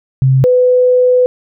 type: tone pair in turn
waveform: sine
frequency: 132.3 / 500.6 Hz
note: C3 / B4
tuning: +20 / +23 cents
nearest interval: octave + major seventh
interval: 2303 cents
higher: second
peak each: -6 dBFS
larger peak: neither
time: 0.22-0.44 / 0.44-1.26 s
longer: second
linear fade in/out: 0 ms
effects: none